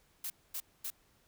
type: noise bursts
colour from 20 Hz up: blue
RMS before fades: -39 dBFS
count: 3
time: 0.24-0.903 s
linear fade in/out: 5 ms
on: 61 ms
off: 240 ms
effects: pink hiss -69 dBFS RMS until 1.27 s